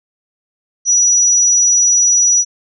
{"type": "tone", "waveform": "sine", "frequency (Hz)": 5860, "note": "F#8", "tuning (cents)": -18, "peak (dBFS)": -8, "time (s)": [0.85, 2.45], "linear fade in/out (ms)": 50, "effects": []}